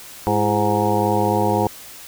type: harmonic tone with a mistuned harmonic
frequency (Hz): 103.83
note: G#2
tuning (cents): 0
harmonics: 1 / 2 / 3 / 4 / 5 / 7 / 8 / 9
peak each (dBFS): -24 / -24 / -24 / -24 / -24 / -24 / -24 / -24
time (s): 0.27-1.67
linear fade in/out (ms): 0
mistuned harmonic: 3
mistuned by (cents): +120
effects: white hiss -39 dBFS RMS until 2.07 s